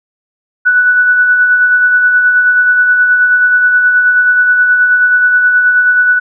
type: tone with tremolo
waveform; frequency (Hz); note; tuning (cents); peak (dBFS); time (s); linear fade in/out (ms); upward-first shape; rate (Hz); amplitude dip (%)
sine; 1482; F#6; +2; -4; 0.65-6.2; 20; sine; 9.4; 35
effects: none